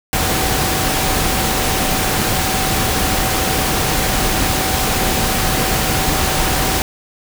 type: tone in noise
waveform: sine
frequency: 760 Hz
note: F#5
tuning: 46 cents sharp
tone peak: -25 dBFS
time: 0.13-6.82 s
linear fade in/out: 0 ms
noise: pink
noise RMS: -17 dBFS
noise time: 0.13-6.82 s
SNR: -11 dB
effects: none